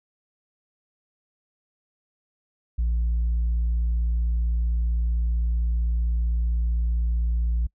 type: tone with tanh clipping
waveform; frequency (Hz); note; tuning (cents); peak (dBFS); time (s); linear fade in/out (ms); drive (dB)
sine; 57.8; A#1; -14; -21; 2.78-7.67; 10; 1
effects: noise-tail reverb RT60 0.1 s tail -25 dB re dry